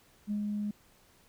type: tone with ADSR envelope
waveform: sine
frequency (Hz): 207.7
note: G#3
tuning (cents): 0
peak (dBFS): -28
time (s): 0.27-0.71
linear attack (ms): 41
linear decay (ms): 100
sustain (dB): -2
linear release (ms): 4
effects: tanh soft clip ceiling -25 dBFS + pink hiss -63 dBFS RMS until 1.28 s